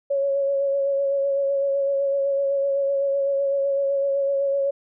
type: tone with vibrato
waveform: sine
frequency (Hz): 554.4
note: C#5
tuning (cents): 0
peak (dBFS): -19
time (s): 0.1-4.71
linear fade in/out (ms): 10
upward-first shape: sine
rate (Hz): 7.9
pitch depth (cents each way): 21
effects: none